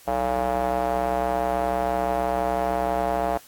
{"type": "tone with band-pass filter", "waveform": "square", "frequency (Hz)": 63, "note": "B1", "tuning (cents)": 35, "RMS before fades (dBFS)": -24, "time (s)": [0.07, 3.38], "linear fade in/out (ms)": 10, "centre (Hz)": 710, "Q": 3.6, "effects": ["white hiss -50 dBFS RMS until 3.47 s", "AAC 64 kbps"]}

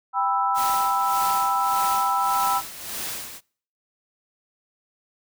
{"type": "chord", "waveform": "sine", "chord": "E minor", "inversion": "first", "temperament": "just", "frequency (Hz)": [791.1, 988.9, 1318.5], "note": ["G5", "B5", "E6"], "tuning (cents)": [16, 2, 0], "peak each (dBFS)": -24, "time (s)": [0.13, 2.62], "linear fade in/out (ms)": 50}
{"type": "noise with tremolo", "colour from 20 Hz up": "white", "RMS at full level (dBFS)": -30, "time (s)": [0.54, 3.41], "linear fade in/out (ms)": 50, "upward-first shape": "sine", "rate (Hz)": 1.7, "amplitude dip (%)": 65}
{"effects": ["noise-tail reverb RT60 0.5 s tail -25 dB re dry"]}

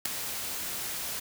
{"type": "noise with ADSR envelope", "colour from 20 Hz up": "white", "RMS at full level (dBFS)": -24, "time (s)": [0.05, 1.2], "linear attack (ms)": 7, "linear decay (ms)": 3, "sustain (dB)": -11, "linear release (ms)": 9, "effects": []}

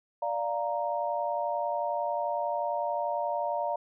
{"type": "chord", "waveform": "sine", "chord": "Bb major", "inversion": "first", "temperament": "equal", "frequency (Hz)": [587.3, 698.5, 932.3], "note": ["D5", "F5", "Bb5"], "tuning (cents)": [0, 0, 0], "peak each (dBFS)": -32, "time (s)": [0.22, 3.76], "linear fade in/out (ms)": 5, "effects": []}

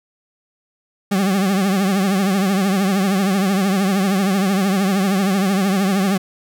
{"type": "tone with vibrato", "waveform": "40% pulse", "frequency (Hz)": 193.7, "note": "G3", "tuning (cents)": -20, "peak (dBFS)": -14, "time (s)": [1.11, 6.18], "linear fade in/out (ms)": 10, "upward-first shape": "triangle", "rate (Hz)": 13, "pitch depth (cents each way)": 110, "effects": []}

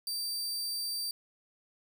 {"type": "tone", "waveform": "sawtooth", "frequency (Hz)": 4665, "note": "D8", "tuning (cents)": -12, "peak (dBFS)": -30, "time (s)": [0.07, 1.11], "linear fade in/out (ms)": 2, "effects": ["12-bit"]}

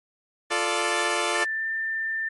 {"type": "chord", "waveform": "10% pulse", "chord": "D minor", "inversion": "first", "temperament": "equal", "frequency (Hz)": [349.2, 440, 587.3], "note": ["F4", "A4", "D5"], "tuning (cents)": [0, 0, 0], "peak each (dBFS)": -19, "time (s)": [0.5, 1.45], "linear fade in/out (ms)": 20}
{"type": "tone with pitch glide", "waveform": "sine", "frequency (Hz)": [1772, 1788.5], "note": ["A6", "A6"], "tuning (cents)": [12, 28], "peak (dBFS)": -25, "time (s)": [1.35, 2.29], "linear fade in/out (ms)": 10, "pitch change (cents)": 16, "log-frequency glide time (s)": [1.53, 1.64]}
{"effects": ["MP3 48 kbps"]}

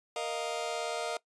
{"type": "chord", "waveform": "sawtooth", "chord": "Bb suspended fourth", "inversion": "none", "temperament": "just", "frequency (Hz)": [466.2, 621.6, 699.2], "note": ["Bb4", "Eb5", "F5"], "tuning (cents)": [0, -2, 2], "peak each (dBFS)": -33, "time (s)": [0.16, 1.17], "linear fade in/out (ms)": 2, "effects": ["noise-tail reverb RT60 0.1 s tail -20 dB re dry", "resampled to 22050 Hz"]}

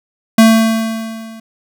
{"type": "tone with level ramp", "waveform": "square", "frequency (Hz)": 223.8, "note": "A3", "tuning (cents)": 30, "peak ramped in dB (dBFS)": [-3, -32], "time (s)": [0.38, 1.4], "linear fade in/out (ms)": 5, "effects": []}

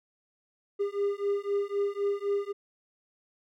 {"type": "beating tone pair", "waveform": "triangle", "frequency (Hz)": [401.3, 405.2], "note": ["G4", "G#4"], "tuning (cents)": [41, -43], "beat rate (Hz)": 3.9, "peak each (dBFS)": -28, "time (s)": [0.79, 2.53], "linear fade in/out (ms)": 20, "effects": []}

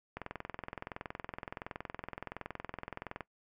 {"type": "click train", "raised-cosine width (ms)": 0.5, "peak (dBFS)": -24, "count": 66, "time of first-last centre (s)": [0.17, 3.207], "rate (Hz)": 21.4, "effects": ["noise-tail reverb RT60 0.1 s tail -19 dB re dry"]}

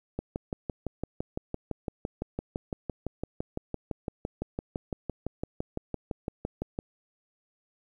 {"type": "click train", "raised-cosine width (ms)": 2, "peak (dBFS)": -18, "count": 40, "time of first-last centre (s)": [0.19, 6.789], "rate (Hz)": 5.91, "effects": ["10-bit"]}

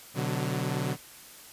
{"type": "chord", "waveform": "sawtooth", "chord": "B minor", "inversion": "none", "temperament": "equal with one note detuned", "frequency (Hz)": [126.21, 146.83, 185], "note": ["B2", "D3", "F#3"], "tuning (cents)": [38, 0, 0], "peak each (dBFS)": [-28, -28, -30], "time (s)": [0.14, 0.97], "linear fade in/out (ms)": 50, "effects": ["white hiss -49 dBFS RMS until 1.52 s", "resampled to 32000 Hz"]}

